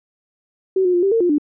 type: tone with pitch steps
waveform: sine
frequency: 379.2 / 360.6 / 351 / 391.7 / 455.7 / 352.8 / 295.4 Hz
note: F#4 / F#4 / F4 / G4 / A#4 / F4 / D4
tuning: +43 / -45 / +9 / -1 / -39 / +18 / +10 cents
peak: -13 dBFS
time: 0.76-1.383 s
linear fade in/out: 5 ms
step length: 89 ms
effects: none

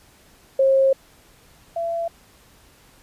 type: tone pair in turn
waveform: sine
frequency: 537 / 673.5 Hz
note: C5 / E5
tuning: +45 / +37 cents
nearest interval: major third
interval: 392 cents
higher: second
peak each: -13 / -22 dBFS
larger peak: first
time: 0.59-0.93 / 1.76-2.08 s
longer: first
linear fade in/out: 5 ms
effects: pink hiss -53 dBFS RMS until 3.02 s + resampled to 32000 Hz

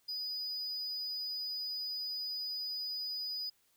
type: tone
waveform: triangle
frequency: 4955 Hz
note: D#8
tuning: 8 cents flat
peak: -35 dBFS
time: 0.08-3.5 s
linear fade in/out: 10 ms
effects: white hiss -72 dBFS RMS until 3.76 s

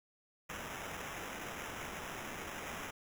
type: noise with sample-and-hold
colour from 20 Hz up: blue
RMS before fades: -44 dBFS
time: 0.49-2.91 s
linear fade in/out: 10 ms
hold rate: 4410 Hz
effects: none

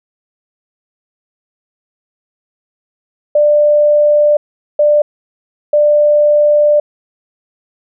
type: tone bursts at uneven times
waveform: sine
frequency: 593 Hz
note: D5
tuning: 17 cents sharp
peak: -6 dBFS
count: 3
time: 3.35-4.37 / 4.79-5.02 / 5.73-6.8 s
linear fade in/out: 5 ms
effects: none

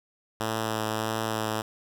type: tone with vibrato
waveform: 5% pulse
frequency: 110 Hz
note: A2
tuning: in tune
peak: -16 dBFS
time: 0.4-1.62 s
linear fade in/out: 5 ms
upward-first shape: sine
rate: 1.6 Hz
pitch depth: 14 cents each way
effects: none

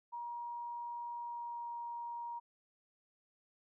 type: tone with pitch glide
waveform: sine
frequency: 950 to 944.5 Hz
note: A#5 to A#5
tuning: +33 to +22 cents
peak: -40 dBFS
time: 0.12-2.4 s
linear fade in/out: 20 ms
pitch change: -11 cents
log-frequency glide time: 1.13-1.75 s
effects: none

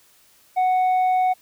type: tone with tanh clipping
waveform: triangle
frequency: 740 Hz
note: F#5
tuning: in tune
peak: -17 dBFS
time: 0.56-1.34 s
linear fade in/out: 20 ms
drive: 8 dB
effects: white hiss -56 dBFS RMS until 1.41 s

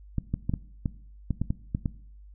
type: clicks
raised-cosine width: 5 ms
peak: -14 dBFS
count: 10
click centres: 0.183 / 0.34 / 0.495 / 0.538 / 0.858 / 1.307 / 1.416 / 1.505 / 1.749 / 1.858 s
effects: noise-tail reverb RT60 0.6 s tail -18 dB re dry + added 50 Hz sine -46 dBFS peak until 2.34 s

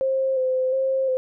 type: tone with vibrato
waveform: sine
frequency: 523.3 Hz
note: C5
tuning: in tune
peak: -19 dBFS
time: 0.01-1.17 s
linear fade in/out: 0 ms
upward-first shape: square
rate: 1.4 Hz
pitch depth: 25 cents each way
effects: none

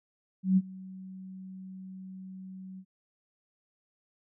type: tone with ADSR envelope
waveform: sine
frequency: 188.3 Hz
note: F#3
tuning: 31 cents sharp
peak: -18 dBFS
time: 0.43-2.85 s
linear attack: 140 ms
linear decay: 42 ms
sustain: -23 dB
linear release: 64 ms
effects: none

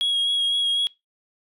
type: tone with vibrato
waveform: sine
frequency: 3301 Hz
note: G#7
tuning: 11 cents flat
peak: -17 dBFS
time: 0.01-0.87 s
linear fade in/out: 0 ms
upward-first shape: sine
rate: 4 Hz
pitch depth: 18 cents each way
effects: noise-tail reverb RT60 0.2 s tail -23 dB re dry + tanh soft clip ceiling -18 dBFS

